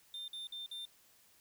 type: tone bursts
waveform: triangle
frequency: 3600 Hz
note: A7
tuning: 39 cents sharp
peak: -40 dBFS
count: 4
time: 0.14-0.853 s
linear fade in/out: 2 ms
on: 140 ms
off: 51 ms
effects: white hiss -66 dBFS RMS until 1.4 s